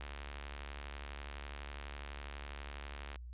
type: click train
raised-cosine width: 0.3 ms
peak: -30 dBFS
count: 228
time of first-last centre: 0.01-3.158 s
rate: 72.1 Hz
effects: added 60 Hz sine -45 dBFS peak until 3.33 s + resampled to 8000 Hz